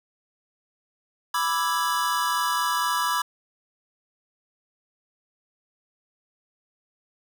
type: chord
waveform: square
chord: E dominant seventh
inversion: second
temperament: equal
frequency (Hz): 987.8 / 1174.7 / 1318.5 / 1661.2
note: B5 / D6 / E6 / G#6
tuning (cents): 0 / 0 / 0 / 0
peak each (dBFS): -27 / -28 / -31 / -31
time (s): 1.34-3.22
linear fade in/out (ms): 5
effects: none